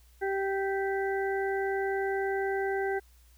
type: harmonic tone with a mistuned harmonic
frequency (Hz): 390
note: G4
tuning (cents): -9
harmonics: 1 / 2 / 4 / 5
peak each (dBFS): -29 / -34 / -36 / -41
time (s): 0.21-3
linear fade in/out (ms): 20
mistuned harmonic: 5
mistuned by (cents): +23
effects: added 60 Hz sine -56 dBFS peak until 3.37 s + white hiss -65 dBFS RMS until 3.37 s